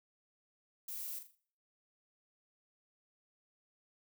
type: noise with echo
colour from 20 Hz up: violet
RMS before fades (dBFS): -43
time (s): 0.88-1.19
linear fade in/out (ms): 5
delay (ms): 41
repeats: 4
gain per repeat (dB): -8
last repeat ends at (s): 1.354
effects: noise-tail reverb RT60 0.5 s tail -19 dB re dry